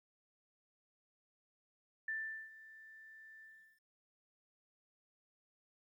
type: tone with ADSR envelope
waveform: sine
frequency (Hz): 1771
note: A6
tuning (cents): +11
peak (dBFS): -36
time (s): 2.08-3.81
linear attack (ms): 4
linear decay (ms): 410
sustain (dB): -18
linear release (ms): 380
effects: 13-bit

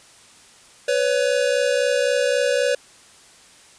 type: tone pair together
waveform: square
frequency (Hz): 498.4 / 562.2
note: B4 / C#5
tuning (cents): +16 / +24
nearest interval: major second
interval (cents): 208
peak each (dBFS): -21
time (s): 0.88-2.75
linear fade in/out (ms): 5
effects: white hiss -49 dBFS RMS until 3.78 s + resampled to 22050 Hz

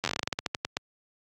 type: slowing click train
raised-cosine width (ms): 0.2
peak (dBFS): -10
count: 17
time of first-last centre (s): 0.04-0.769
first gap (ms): 10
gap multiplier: 1.18
effects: high-pass 80 Hz 12 dB/octave + Opus 48 kbps

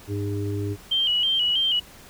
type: harmonic tone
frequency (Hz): 101.4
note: G#2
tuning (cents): -41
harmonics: 1 / 3 / 4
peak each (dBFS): -26 / -31 / -32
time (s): 0.07-0.77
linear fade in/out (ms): 50
type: tone with vibrato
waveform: sine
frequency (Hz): 3039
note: F#7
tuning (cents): +46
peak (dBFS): -19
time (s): 0.91-1.8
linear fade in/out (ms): 10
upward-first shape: square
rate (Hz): 3.1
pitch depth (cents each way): 64
effects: pink hiss -47 dBFS RMS until 2.09 s

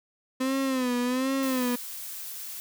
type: tone with vibrato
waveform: 35% pulse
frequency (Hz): 256.8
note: C4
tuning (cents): -32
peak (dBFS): -23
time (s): 0.4-1.76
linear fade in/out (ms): 10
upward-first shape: sine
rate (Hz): 1.3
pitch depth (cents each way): 89
type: noise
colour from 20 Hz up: blue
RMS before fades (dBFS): -38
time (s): 1.43-2.6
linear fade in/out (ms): 0
effects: none

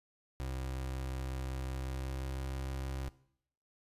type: tone with pitch glide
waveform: 30% pulse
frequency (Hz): 65.41 to 66.51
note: C2 to C2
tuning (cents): 0 to +29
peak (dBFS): -34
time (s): 0.4-3.09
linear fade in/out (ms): 0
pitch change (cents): +29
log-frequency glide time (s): 1.78-2.51
effects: noise-tail reverb RT60 0.7 s tail -19 dB re dry + resampled to 32000 Hz

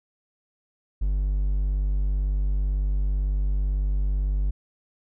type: tone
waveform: triangle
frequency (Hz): 49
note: G1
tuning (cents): 0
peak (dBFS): -19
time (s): 1.01-4.51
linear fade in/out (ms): 10
effects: none

